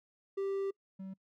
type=tone pair in turn; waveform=triangle; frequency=392 / 191.3 Hz; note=G4 / G3; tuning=0 / -42 cents; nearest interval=octave; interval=1242 cents; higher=first; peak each=-30 / -39 dBFS; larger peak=first; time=0.37-0.71 / 0.99-1.14 s; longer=first; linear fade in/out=10 ms; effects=noise-tail reverb RT60 0.1 s tail -25 dB re dry